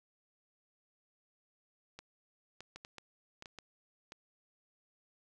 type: clicks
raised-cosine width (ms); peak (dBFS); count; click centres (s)
0.2; -30; 9; 1.99 / 2.606 / 2.76 / 2.849 / 2.983 / 3.424 / 3.458 / 3.587 / 4.121
effects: none